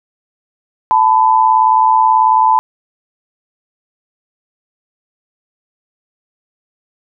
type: tone pair together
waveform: sine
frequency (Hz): 880 / 998.4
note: A5 / B5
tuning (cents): 0 / +19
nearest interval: major second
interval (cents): 219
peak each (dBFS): -10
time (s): 0.91-2.59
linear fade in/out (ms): 0
effects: none